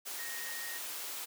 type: tone in noise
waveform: sine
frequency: 1864.7 Hz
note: A#6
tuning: in tune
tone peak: -43 dBFS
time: 0.18-0.79 s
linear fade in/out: 20 ms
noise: white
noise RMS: -41 dBFS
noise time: 0.05-1.26 s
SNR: -5 dB
effects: high-pass 400 Hz 12 dB/octave